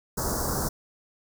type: band-stop noise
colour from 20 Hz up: pink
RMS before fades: -28 dBFS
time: 0.17-0.69 s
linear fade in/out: 10 ms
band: 1500 to 4900 Hz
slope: 48 dB/octave
effects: none